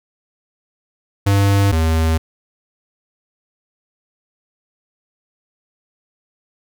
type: tone pair in turn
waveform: square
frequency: 99.5 / 80.52 Hz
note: G2 / E2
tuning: +26 / -40 cents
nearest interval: major third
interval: 366 cents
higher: first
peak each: -12 / -14 dBFS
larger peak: first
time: 1.26-1.72 / 1.72-2.18 s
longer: neither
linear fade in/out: 10 ms
effects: none